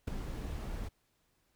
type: noise with ADSR envelope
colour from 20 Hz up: brown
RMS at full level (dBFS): -31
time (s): 0.07-0.89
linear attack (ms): 10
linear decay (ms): 4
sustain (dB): -8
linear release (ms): 15
effects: pink hiss -75 dBFS RMS until 1.55 s